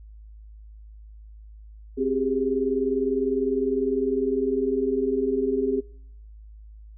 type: tone cluster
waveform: sine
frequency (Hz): 262.4 / 389.7 / 409.6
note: C4 / G4 / G#4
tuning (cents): +5 / -10 / -24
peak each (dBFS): -26 / -27 / -25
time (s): 1.97-5.81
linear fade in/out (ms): 20
effects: noise-tail reverb RT60 0.8 s tail -26 dB re dry + added 53 Hz sine -42 dBFS peak until 6.97 s